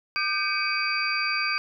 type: tone cluster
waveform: sine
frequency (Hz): 1204 / 1556 / 2280 / 2508 / 4689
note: D6 / G6 / C#7 / D#7 / D8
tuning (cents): +43 / -13 / +48 / +13 / -4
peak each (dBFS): -30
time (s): 0.16-1.58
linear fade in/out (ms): 0
effects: none